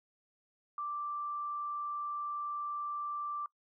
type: tone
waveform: sine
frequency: 1174.7 Hz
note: D6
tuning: in tune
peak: -35 dBFS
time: 0.78-3.46 s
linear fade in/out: 2 ms
effects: noise-tail reverb RT60 0.1 s tail -21 dB re dry